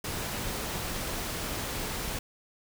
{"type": "noise", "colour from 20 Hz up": "pink", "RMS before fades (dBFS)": -34, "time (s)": [0.04, 2.19], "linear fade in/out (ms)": 5, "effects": []}